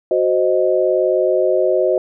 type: chord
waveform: sine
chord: C diminished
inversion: second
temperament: equal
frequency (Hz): 370 / 523.3 / 622.3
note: Gb4 / C5 / Eb5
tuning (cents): 0 / 0 / 0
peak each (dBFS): -17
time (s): 0.11-1.98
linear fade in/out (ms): 2
effects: none